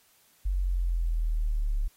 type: exponential sweep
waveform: sine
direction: down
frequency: 47.38 to 34.97 Hz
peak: -24 dBFS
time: 0.45-1.88 s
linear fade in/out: 10 ms
effects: white hiss -63 dBFS RMS until 1.96 s + AAC 48 kbps